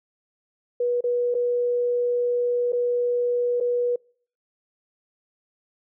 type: tone with dropouts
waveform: sine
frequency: 485.8 Hz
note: B4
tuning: 29 cents flat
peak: -20 dBFS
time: 0.8-3.96 s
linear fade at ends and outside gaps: 5 ms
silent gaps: 1.008-1.039 / 1.343-1.349 / 2.722-2.73 / 3.602-3.608 s
effects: noise-tail reverb RT60 0.5 s tail -26 dB re dry